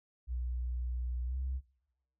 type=tone with pitch glide; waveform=sine; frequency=61.3 to 65.32 Hz; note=B1 to C2; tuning=-12 to -2 cents; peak=-32 dBFS; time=0.27-1.61 s; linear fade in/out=50 ms; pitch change=+110 cents; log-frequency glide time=1.26-1.36 s; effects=noise-tail reverb RT60 0.8 s tail -19 dB re dry + tanh soft clip ceiling -29 dBFS